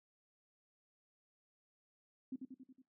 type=tone with echo; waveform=sine; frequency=260.8 Hz; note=C4; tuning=5 cents flat; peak=-39 dBFS; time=2.32-2.36 s; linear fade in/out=5 ms; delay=92 ms; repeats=5; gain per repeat=-4 dB; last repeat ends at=2.82 s; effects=noise-tail reverb RT60 0.2 s tail -17 dB re dry